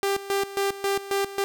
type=tone with tremolo; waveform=sawtooth; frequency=395.9 Hz; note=G4; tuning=17 cents sharp; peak=-18 dBFS; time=0.03-1.44 s; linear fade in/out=0 ms; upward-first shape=square; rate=3.7 Hz; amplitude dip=80%; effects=10-bit

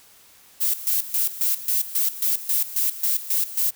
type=noise with tremolo; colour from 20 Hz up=violet; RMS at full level=-21 dBFS; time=0.6-3.71 s; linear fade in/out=20 ms; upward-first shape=square; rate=3.7 Hz; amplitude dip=80%; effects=white hiss -52 dBFS RMS until 3.75 s

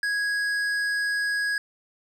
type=tone with hard clipping; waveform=sine; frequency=1658 Hz; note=G#6; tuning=3 cents flat; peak=-25 dBFS; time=0.03-1.58 s; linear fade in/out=2 ms; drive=9 dB; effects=none

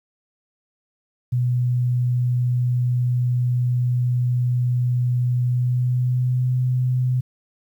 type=tone with pitch glide; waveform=sine; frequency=123.47 to 126.58 Hz; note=B2 to B2; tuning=0 to +43 cents; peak=-17 dBFS; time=1.32-7.21 s; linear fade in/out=10 ms; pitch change=+43 cents; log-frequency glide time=5.44-6.56 s; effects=9-bit

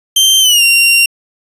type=tone with pitch glide; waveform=sawtooth; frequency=3136 to 2762 Hz; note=G7 to F7; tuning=0 to -20 cents; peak=-3 dBFS; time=0.16-1.06 s; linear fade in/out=5 ms; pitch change=-220 cents; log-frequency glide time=0.4-0.63 s; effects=resampled to 32000 Hz

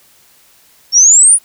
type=exponential sweep; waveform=sine; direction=up; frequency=5400 to 9956 Hz; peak=-3 dBFS; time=0.92-1.39 s; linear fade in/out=50 ms; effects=white hiss -48 dBFS RMS until 1.44 s

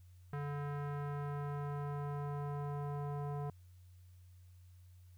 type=tone with low-pass filter sweep; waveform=square; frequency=144.3 Hz; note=D3; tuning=30 cents flat; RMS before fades=-40 dBFS; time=0.33-3.5 s; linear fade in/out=2 ms; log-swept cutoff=1500 to 920 Hz; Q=1.8; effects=added 90 Hz sine -56 dBFS peak until 5.17 s + white hiss -75 dBFS RMS until 5.17 s

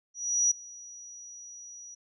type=tone with ADSR envelope; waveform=sine; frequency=5820 Hz; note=F#8; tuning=29 cents flat; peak=-20 dBFS; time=0.14-1.95 s; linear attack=370 ms; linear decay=8 ms; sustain=-23 dB; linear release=11 ms; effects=none

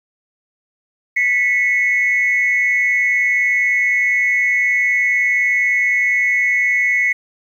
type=tone pair together; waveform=sine; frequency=1975.5 / 2195 Hz; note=B6 / C#7; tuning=0 / -18 cents; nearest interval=major second; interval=182 cents; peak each=-15 / -15 dBFS; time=1.16-7.13 s; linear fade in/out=10 ms; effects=tanh soft clip ceiling -6 dBFS + 8-bit

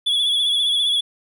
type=tone with vibrato; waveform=triangle; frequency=3400 Hz; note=G#7; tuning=40 cents sharp; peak=-15 dBFS; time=0.06-1.01 s; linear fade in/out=10 ms; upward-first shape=sine; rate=15 Hz; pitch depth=45 cents each way; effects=none

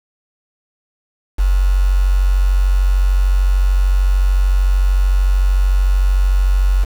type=tone with quantisation; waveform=sine; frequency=46.69 Hz; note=F#1; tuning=16 cents sharp; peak=-10 dBFS; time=1.38-6.85 s; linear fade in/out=20 ms; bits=5; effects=none

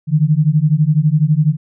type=beating tone pair; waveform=sine; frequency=146.83 / 158.83 Hz; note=D3 / D#3; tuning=0 / +36 cents; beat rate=12 Hz; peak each=-13 dBFS; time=0.07-1.57 s; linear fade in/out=50 ms; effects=none

